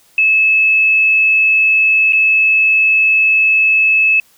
sine tone with dropouts, 2600 Hz, E7, 24 cents flat, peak -8 dBFS, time 0.18-4.2 s, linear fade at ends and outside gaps 2 ms, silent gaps 2.124-2.131 s, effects white hiss -51 dBFS RMS until 4.37 s

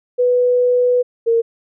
sine tone pair in turn, 493.9 / 460.8 Hz, B4 / A#4, 0 / -20 cents, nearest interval minor second, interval 120 cents, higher first, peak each -11 dBFS, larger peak neither, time 0.18-1.03 / 1.26-1.42 s, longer first, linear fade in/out 20 ms, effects none

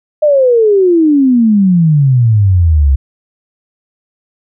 sine exponential sweep, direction down, 617 to 65.41 Hz, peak -5 dBFS, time 0.22-2.96 s, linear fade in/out 10 ms, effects none

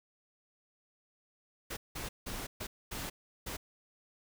pink noise bursts at uneven times, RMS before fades -40 dBFS, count 6, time 1.7-1.77 / 1.95-2.09 / 2.26-2.47 / 2.6-2.67 / 2.91-3.1 / 3.46-3.57 s, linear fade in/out 10 ms, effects none

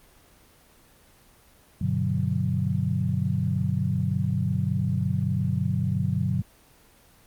sine chord, G major seventh, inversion none, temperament equal, 98 / 123.47 / 146.83 / 185 Hz, G2 / B2 / D3 / F#3, 0 / 0 / 0 / 0 cents, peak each -28 dBFS, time 1.81-6.42 s, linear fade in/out 5 ms, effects pink hiss -56 dBFS RMS until 7.26 s + Opus 24 kbps

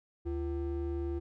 triangle ring-modulated tone, 208.8 Hz, G#3, 10 cents sharp, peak -27 dBFS, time 0.25-1.2 s, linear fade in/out 20 ms, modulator 134 Hz, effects none

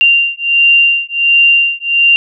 sine beating tone pair, 2777 / 2778.4 Hz, F7 / F7, -10 / -10 cents, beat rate 1.4 Hz, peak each -10 dBFS, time 0.01-2.16 s, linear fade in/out 0 ms, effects none

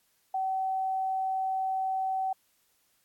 sine tone, 762 Hz, G5, 49 cents flat, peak -27 dBFS, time 0.34-2.33 s, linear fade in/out 5 ms, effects white hiss -70 dBFS RMS until 3.04 s + AAC 64 kbps

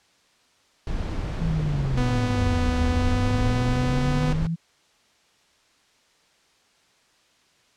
brown noise, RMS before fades -27 dBFS, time 0.87-4.47 s, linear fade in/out 2 ms
sine linear two-way sweep, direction down then up, 167.6 to 75.1 to 167.6 Hz, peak -23 dBFS, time 1.4-4.56 s, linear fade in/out 20 ms, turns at 2.76 s
sawtooth tone with pitch glide, 248.2 to 249.9 Hz, B3 to B3, +9 to +21 cents, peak -21 dBFS, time 1.97-4.33 s, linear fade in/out 5 ms, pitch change +12 cents, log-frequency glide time 2.57-3.72 s
effects white hiss -61 dBFS RMS until 7.76 s + low-pass 6000 Hz 12 dB/octave

